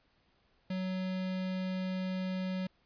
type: tone with notch filter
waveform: square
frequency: 186.2 Hz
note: F#3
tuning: 11 cents sharp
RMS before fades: -35 dBFS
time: 0.7-2.67 s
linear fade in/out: 5 ms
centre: 1100 Hz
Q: 1.6
effects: pink hiss -71 dBFS RMS until 2.85 s + resampled to 11025 Hz

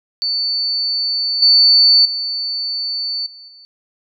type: tone with level steps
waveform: sine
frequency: 4500 Hz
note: C#8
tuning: 25 cents sharp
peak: -16 / -7 / -19 / -36 / -40 dBFS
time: 0.22-3.65 s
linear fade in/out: 0 ms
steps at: 1.42 / 2.05 / 3.26 / 3.48 s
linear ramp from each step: 5 ms
effects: none

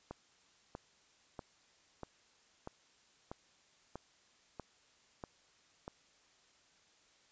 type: click train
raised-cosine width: 1 ms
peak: -29 dBFS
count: 10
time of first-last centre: 0.11-5.879 s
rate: 1.56 Hz
effects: white hiss -68 dBFS RMS until 7.31 s + resampled to 16000 Hz

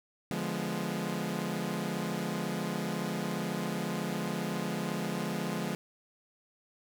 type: chord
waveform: sawtooth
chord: D diminished seventh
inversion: none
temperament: equal with one note detuned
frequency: 146.83 / 174.61 / 208.9 / 246.9 Hz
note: D3 / F3 / Ab3 / Cb4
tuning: 0 / 0 / +10 / 0 cents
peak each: -36 / -32 / -32 / -36 dBFS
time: 0.31-5.75 s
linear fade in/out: 0 ms
effects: none

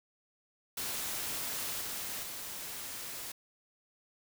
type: noise with level steps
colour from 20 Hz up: white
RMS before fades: -37 / -39 / -42 dBFS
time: 0.77-3.32 s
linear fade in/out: 5 ms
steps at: 1.81 / 2.23 s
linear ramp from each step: 2 ms
effects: none

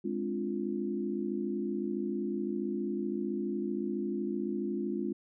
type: chord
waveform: sine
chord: D half-diminished seventh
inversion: second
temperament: equal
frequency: 207.7 / 261.6 / 293.7 / 349.2 Hz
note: Ab3 / C4 / D4 / F4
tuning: 0 / 0 / 0 / 0 cents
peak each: -35 / -38 / -39 / -35 dBFS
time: 0.04-5.13 s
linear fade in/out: 10 ms
effects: none

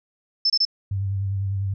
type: tone bursts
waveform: sine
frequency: 5274 Hz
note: E8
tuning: in tune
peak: -16 dBFS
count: 3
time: 0.45-0.652 s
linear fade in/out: 5 ms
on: 50 ms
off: 26 ms
type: tone with vibrato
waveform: sine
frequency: 98 Hz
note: G2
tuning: in tune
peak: -22 dBFS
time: 0.91-1.74 s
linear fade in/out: 5 ms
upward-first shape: sine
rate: 10 Hz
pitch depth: 33 cents each way
effects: none

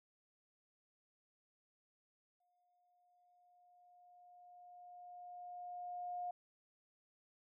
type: tone with exponential growth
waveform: sine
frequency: 713 Hz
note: F5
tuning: 36 cents sharp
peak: -39 dBFS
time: 2.4-6.31 s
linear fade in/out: 5 ms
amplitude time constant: 850 ms
effects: none

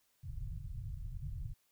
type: low-pass noise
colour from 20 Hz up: pink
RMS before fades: -42 dBFS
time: 0.23-1.54 s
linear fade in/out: 20 ms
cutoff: 150 Hz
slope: 96 dB/octave
effects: white hiss -75 dBFS RMS until 1.71 s

